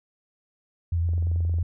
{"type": "tone with vibrato", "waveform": "sine", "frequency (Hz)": 84.6, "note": "E2", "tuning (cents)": 45, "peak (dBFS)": -21, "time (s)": [0.92, 1.63], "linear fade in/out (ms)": 5, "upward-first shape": "triangle", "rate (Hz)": 9.1, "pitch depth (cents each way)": 34}
{"type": "click train", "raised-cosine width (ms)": 2, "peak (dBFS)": -31, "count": 12, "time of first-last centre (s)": [1.09, 1.585], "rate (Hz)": 22.2}
{"effects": []}